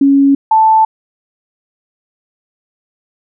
sine tone pair in turn, 277.2 / 880.1 Hz, C#4 / A5, 0 / 0 cents, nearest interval octave + minor sixth, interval 2000 cents, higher second, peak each -5 dBFS, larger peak neither, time 0.01-0.35 / 0.51-0.85 s, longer neither, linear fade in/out 5 ms, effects none

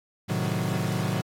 40% pulse chord, A diminished seventh, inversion none, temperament equal, 110 / 130.81 / 155.56 / 185 Hz, A2 / C3 / Eb3 / Gb3, 0 / 0 / 0 / 0 cents, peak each -30 / -31 / -30 / -29 dBFS, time 0.28-1.22 s, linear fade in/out 20 ms, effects AAC 48 kbps

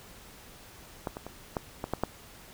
clicks, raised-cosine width 1 ms, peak -17 / -23 / -25 / -15 / -18 / -14 / -12 dBFS, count 7, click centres 1.072 / 1.169 / 1.266 / 1.568 / 1.841 / 1.936 / 2.036 s, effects pink hiss -51 dBFS RMS until 2.53 s

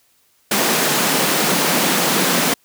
pink high-pass noise, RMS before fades -17 dBFS, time 0.51-2.54 s, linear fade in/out 5 ms, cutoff 160 Hz, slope 48 dB/octave, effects white hiss -59 dBFS RMS until 2.64 s

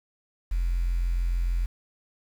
triangle tone, 43.39 Hz, F1, 10 cents flat, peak -19 dBFS, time 0.51-1.66 s, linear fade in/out 10 ms, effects tanh soft clip ceiling -20 dBFS + 8-bit

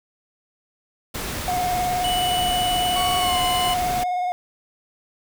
pink noise, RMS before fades -29 dBFS, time 1.14-4.04 s, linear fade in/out 10 ms
triangle tone with vibrato, 722 Hz, F#5, 43 cents flat, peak -19 dBFS, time 1.48-4.32 s, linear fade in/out 0 ms, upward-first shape sine, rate 19 Hz, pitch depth 28 cents each way
square tone, 2960 Hz, F#7, in tune, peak -25 dBFS, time 2.04-3.74 s, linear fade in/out 5 ms
35% pulse tone with pitch glide, 1117 to 1042.2 Hz, C#6 to C6, +13 to -7 cents, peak -25 dBFS, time 2.95-3.75 s, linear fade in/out 20 ms, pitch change -120 cents, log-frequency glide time 3.18-3.39 s
effects none

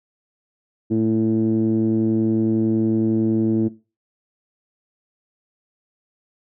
10% pulse tone with low-pass filter, 110.9 Hz, A2, 14 cents sharp, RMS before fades -19 dBFS, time 0.9-3.69 s, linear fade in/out 20 ms, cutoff 290 Hz, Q 6.9, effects noise-tail reverb RT60 0.3 s tail -18 dB re dry

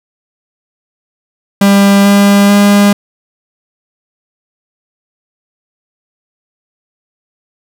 45% pulse tone with pitch steps, 199.2 / 201 / 202.9 Hz, G3 / G3 / G#3, +28 / +44 / -40 cents, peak -4 dBFS, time 1.61-2.93 s, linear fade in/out 5 ms, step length 440 ms, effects none

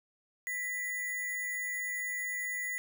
sine tone with sample-and-hold, 1975.5 Hz, B6, in tune, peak -33 dBFS, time 0.47-2.78 s, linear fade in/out 0 ms, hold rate 8820 Hz, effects none

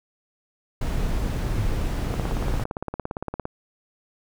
brown noise, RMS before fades -25 dBFS, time 0.81-2.64 s, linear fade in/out 5 ms
sine tone with exponential decay, 103.83 Hz, G#2, in tune, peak -18 dBFS, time 1.58-1.9 s, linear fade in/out 0 ms, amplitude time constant 68 ms
click train, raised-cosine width 1 ms, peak -15 dBFS, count 24, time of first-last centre 2.14-3.454 s, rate 17.5 Hz
effects none

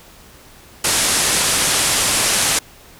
white low-pass noise, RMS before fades -17 dBFS, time 0.84-2.59 s, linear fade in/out 5 ms, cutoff 11000 Hz, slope 48 dB/octave, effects pink hiss -44 dBFS RMS until 2.99 s

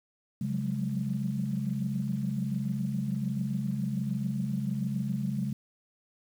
sine tone cluster, 136.2 / 180.8 / 187.8 / 209.1 Hz, C#3 / F#3 / F#3 / G#3, -30 / -40 / +26 / +12 cents, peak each -32 / -37 / -35 / -32 dBFS, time 0.41-5.53 s, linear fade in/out 5 ms, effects tanh soft clip ceiling -18 dBFS + 9-bit

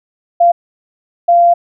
sine tone bursts at uneven times, 691 Hz, F5, 19 cents flat, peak -5 dBFS, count 2, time 0.4-0.52 / 1.28-1.54 s, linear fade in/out 10 ms, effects none

